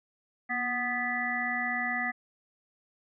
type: harmonic tone with a mistuned harmonic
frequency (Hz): 246.9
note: B3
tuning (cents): 0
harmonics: 1 / 3 / 5 / 7 / 8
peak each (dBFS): -38 / -35 / -39 / -35 / -31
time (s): 0.49-2.12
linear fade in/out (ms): 20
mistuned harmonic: 1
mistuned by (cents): -43
effects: none

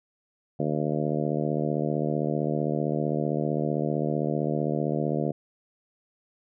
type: harmonic tone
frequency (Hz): 75.5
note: D2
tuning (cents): +48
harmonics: 2 / 3 / 4 / 5 / 6 / 7 / 8 / 9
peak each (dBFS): -29 / -31 / -32 / -33 / -34 / -34 / -35 / -36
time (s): 0.59-5.32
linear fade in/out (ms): 10
effects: none

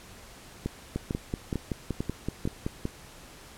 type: two click trains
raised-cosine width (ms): 3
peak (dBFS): -16 / -16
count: 5 / 11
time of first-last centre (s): 0.66-2.454 / 0.96-2.854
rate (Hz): 2.23 / 5.28
effects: pink hiss -49 dBFS RMS until 3.57 s + low-pass 12000 Hz 12 dB/octave

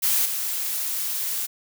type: noise with level steps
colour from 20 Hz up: blue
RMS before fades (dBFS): -21 / -27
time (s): 0.02-1.47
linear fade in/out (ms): 20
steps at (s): 0.25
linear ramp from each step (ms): 10
effects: none

